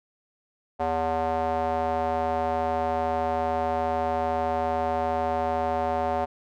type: tone with band-pass filter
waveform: square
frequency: 81.2 Hz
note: E2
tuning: 26 cents flat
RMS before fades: -26 dBFS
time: 0.79-6.26 s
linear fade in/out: 20 ms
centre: 720 Hz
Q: 3.3
effects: none